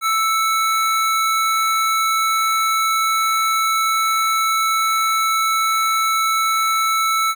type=tone pair together; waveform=square; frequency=1318.2 / 2217 Hz; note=E6 / C#7; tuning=0 / 0 cents; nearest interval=major sixth; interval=900 cents; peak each=-17 / -25 dBFS; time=0.01-7.35 s; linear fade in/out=50 ms; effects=none